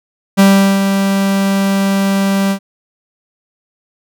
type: tone with ADSR envelope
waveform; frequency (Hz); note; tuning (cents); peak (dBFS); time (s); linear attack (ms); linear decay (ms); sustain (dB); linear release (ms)
45% pulse; 195.9; G3; -1; -4; 0.37-2.59; 26; 390; -7; 83
effects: none